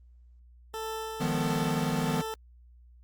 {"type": "tone with tremolo", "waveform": "20% pulse", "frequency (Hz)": 441.9, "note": "A4", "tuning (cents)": 7, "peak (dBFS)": -28, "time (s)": [0.74, 2.34], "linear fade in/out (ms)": 0, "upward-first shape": "sine", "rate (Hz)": 1.5, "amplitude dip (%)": 35}
{"type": "chord", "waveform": "square", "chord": "F half-diminished seventh", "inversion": "third", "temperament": "equal", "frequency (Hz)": [155.56, 174.61, 207.7, 246.9], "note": ["Eb3", "F3", "Ab3", "Cb4"], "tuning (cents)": [0, 0, 0, 0], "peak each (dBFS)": [-32, -34, -37, -33], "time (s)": [1.2, 2.22], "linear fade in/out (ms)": 10}
{"effects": ["added 60 Hz sine -52 dBFS peak until 3.03 s", "Opus 32 kbps"]}